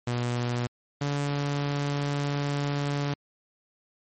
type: tone pair in turn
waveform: sawtooth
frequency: 121.3 / 143.22 Hz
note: B2 / D3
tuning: -31 / -43 cents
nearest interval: minor third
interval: 288 cents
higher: second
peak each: -22 / -22 dBFS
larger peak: neither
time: 0.07-0.67 / 1.01-3.14 s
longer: second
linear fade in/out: 5 ms
effects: MP3 32 kbps